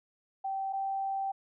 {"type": "tone pair in turn", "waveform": "sine", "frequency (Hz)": [776, 779.5], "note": ["G5", "G5"], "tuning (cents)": [-18, -10], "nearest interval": "unison", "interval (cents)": 8, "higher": "second", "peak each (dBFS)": [-31, -30], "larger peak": "second", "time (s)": [[0.44, 0.73], [0.73, 1.32]], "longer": "second", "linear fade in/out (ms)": 10, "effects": []}